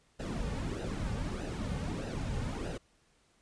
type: noise with flanger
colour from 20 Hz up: brown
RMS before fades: -36 dBFS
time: 0.19-2.78 s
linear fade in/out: 10 ms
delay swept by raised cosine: 0.89 to 3.09 ms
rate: 1.6 Hz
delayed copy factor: -0.65
effects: pink hiss -69 dBFS RMS until 3.41 s + resampled to 22050 Hz

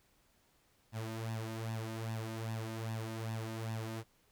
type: tone with flanger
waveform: sawtooth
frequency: 111.9 Hz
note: A2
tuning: 30 cents sharp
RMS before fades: -40 dBFS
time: 0.92-4.04 s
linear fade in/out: 50 ms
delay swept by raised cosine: 1.1 to 3.3 ms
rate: 2.5 Hz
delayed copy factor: +0.7
effects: pink hiss -71 dBFS RMS until 4.31 s

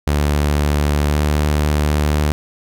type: tone with pitch glide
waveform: sawtooth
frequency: 73.42 to 74.66 Hz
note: D2 to D2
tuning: 0 to +29 cents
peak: -10 dBFS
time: 0.07-2.32 s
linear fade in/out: 0 ms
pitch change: +29 cents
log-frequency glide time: 1.1-1.16 s
effects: none

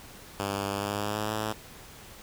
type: tone with pitch glide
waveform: 5% pulse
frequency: 99.6 to 107.99 Hz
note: G2 to A2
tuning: +28 to -32 cents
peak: -18 dBFS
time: 0.39-1.53 s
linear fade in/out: 10 ms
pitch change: +140 cents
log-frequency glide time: 0.72-1.34 s
effects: pink hiss -48 dBFS RMS until 2.22 s

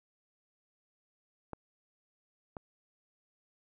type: clicks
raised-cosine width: 1 ms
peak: -25 / -27 dBFS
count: 2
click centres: 1.533 / 2.568 s
effects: none

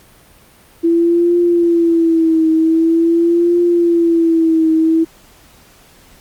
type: tone with vibrato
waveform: sine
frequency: 333.4 Hz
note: E4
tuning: 20 cents sharp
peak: -9 dBFS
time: 0.83-5.05 s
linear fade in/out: 20 ms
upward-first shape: triangle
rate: 0.45 Hz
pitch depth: 78 cents each way
effects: pink hiss -46 dBFS RMS until 6.2 s + Opus 48 kbps

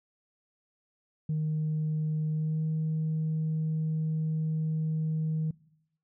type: tone with pitch glide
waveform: sine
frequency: 154.9 to 157.43 Hz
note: D#3 to D#3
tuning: -7 to +21 cents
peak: -25 dBFS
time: 1.29-5.51 s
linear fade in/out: 5 ms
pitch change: +28 cents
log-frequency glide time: 2.32-2.62 s
effects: noise-tail reverb RT60 0.8 s tail -23 dB re dry + tanh soft clip ceiling -24 dBFS

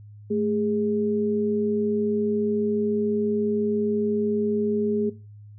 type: tone pair together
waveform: sine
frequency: 218.2 / 412 Hz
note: A3 / G#4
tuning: -14 / -14 cents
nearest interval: major seventh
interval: 1100 cents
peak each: -24 dBFS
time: 0.3-5.1 s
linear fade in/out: 10 ms
effects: noise-tail reverb RT60 0.3 s tail -18 dB re dry + added 104 Hz sine -42 dBFS peak until 5.58 s

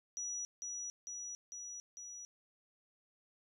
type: tone with echo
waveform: sine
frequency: 5850 Hz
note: F#8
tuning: 21 cents flat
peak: -38 dBFS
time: 0.17-0.45 s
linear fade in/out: 0 ms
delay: 450 ms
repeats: 4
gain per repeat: -2 dB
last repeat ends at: 2.25 s
effects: 13-bit

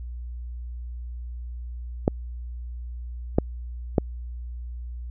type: clicks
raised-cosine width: 2 ms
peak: -4 dBFS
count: 3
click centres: 2.079 / 3.385 / 3.982 s
effects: added 60 Hz sine -32 dBFS peak until 5.1 s

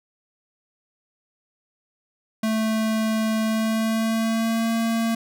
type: tone with pitch glide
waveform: square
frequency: 220 to 227.5 Hz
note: A3 to A#3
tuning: 0 to -42 cents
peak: -21 dBFS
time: 2.43-5.15 s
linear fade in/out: 5 ms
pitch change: +58 cents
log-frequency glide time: 3.44-4.73 s
effects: none

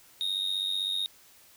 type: tone with amplitude modulation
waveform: triangle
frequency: 3729 Hz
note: A#7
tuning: in tune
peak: -23 dBFS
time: 0.21-1.06 s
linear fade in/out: 0 ms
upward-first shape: sine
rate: 95.8 Hz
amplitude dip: 75%
effects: white hiss -57 dBFS RMS until 1.56 s

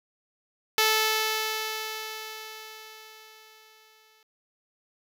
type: tone with exponential decay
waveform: 5% pulse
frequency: 436.8 Hz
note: A4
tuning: 13 cents flat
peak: -8 dBFS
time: 0.78-4.23 s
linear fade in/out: 2 ms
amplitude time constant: 750 ms
effects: none

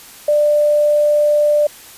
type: tone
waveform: sine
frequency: 593 Hz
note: D5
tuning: 17 cents sharp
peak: -10 dBFS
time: 0.28-1.67 s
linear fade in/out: 5 ms
effects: white hiss -39 dBFS RMS until 1.97 s + resampled to 32000 Hz

